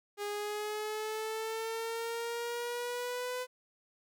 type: exponential sweep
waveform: sawtooth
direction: up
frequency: 409 to 504 Hz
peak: -31 dBFS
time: 0.17-3.47 s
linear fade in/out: 50 ms
effects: none